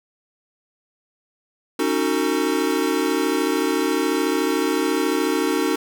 square chord, D# half-diminished seventh, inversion third, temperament equal with one note detuned, 277.2 / 311.1 / 370 / 450.3 Hz, C#4 / D#4 / F#4 / A4, 0 / 0 / 0 / +40 cents, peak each -26 / -24 / -25 / -26 dBFS, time 1.79-5.76 s, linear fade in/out 5 ms, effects none

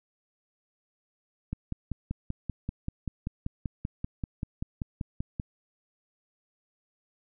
click train, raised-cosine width 5 ms, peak -19 dBFS, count 21, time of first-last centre 1.53-5.398 s, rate 5.17 Hz, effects none

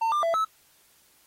triangle tone with pitch steps, 904 / 1194 / 667 / 1300 Hz, A5 / D6 / E5 / E6, +47 / +28 / +20 / -24 cents, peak -20 dBFS, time 0.01-0.45 s, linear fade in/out 10 ms, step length 110 ms, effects white hiss -61 dBFS RMS until 1.26 s + AAC 48 kbps

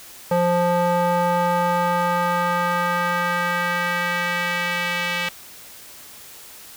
square tone with band-pass filter sweep, 175.2 Hz, F3, 6 cents sharp, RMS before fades -21 dBFS, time 0.31-5.29 s, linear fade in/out 5 ms, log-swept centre 650 to 2500 Hz, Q 1.7, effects white hiss -42 dBFS RMS until 6.76 s

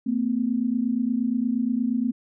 sine tone pair together, 226.5 / 255 Hz, A#3 / C4, -50 / -44 cents, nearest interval major second, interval 206 cents, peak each -24 dBFS, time 0.06-2.12 s, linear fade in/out 10 ms, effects none

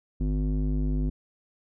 square tone with low-pass filter, 50.6 Hz, G#1, 44 cents flat, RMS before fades -26 dBFS, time 0.2-1.1 s, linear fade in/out 10 ms, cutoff 260 Hz, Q 2.2, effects none

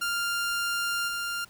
sawtooth tone with level steps, 1396.9 Hz, F6, in tune, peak -23 / -26 dBFS, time 0.01-1.45 s, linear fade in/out 10 ms, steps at 1.07 s, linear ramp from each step 20 ms, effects pink hiss -56 dBFS RMS until 1.49 s

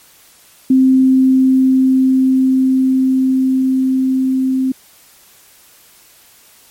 sine tone with level ramp, 261.6 Hz, C4, in tune, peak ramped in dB -6 to -12 dBFS, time 0.7-4.72 s, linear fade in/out 5 ms, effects white hiss -46 dBFS RMS until 6.7 s + MP3 64 kbps

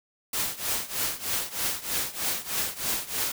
white noise with tremolo, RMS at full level -26 dBFS, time 0.33-3.32 s, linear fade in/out 5 ms, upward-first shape triangle, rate 3.2 Hz, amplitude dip 90%, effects none

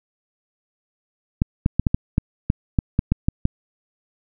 clicks, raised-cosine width 5 ms, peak -4 dBFS, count 12, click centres 1.419 / 1.661 / 1.796 / 1.868 / 1.945 / 2.181 / 2.501 / 2.788 / 2.991 / 3.12 / 3.285 / 3.454 s, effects none

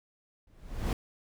brown noise with exponential growth, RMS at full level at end -23 dBFS, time 0.47-0.93 s, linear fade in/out 2 ms, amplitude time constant 99 ms, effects none

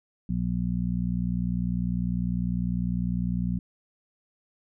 harmonic tone, 60 Hz, B1, 49 cents flat, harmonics 1 / 2 / 3 / 4, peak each -32 / -31 / -27 / -35 dBFS, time 0.29-3.59 s, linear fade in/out 5 ms, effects none

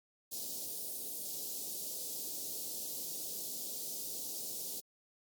white band-stop noise, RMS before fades -41 dBFS, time 0.31-4.81 s, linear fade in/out 20 ms, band 600 to 4200 Hz, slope 24 dB/octave, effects high-pass 200 Hz 12 dB/octave + Opus 48 kbps

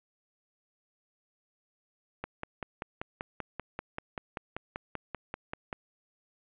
click train, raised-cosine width 0.5 ms, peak -20 dBFS, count 19, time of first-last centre 2.24-5.728 s, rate 5.16 Hz, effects resampled to 8000 Hz + 9-bit

